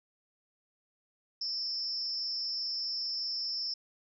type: tone with amplitude modulation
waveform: sine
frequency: 5274 Hz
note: E8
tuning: in tune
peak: -28 dBFS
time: 1.41-3.74 s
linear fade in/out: 5 ms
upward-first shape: sine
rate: 275 Hz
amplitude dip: 95%
effects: none